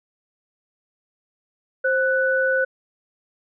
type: tone pair together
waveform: sine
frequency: 526 / 1487.8 Hz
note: C5 / F#6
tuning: +9 / +9 cents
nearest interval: octave + tritone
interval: 1800 cents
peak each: -20 dBFS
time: 1.84-2.65 s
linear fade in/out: 10 ms
effects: none